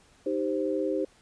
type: chord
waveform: sine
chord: C minor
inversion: first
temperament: equal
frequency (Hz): 311.1 / 392 / 523.3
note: Eb4 / G4 / C5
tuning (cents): 0 / 0 / 0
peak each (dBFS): -30 / -30 / -30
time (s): 0.26-1.05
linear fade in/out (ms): 5
effects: pink hiss -60 dBFS RMS until 1.21 s + resampled to 22050 Hz